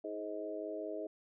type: harmonic tone with a mistuned harmonic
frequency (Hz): 105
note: G#2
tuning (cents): +19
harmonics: 3 / 4 / 5 / 6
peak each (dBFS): -44 / -43 / -47 / -42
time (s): 0.04-1.07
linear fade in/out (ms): 5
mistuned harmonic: 3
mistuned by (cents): +19
effects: none